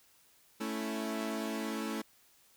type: chord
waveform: sawtooth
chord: A major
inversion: none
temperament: equal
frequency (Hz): 220 / 277.2 / 329.6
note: A3 / C#4 / E4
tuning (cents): 0 / 0 / 0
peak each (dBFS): -33 / -37 / -36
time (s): 0.6-2.02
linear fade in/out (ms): 10
effects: white hiss -65 dBFS RMS until 2.56 s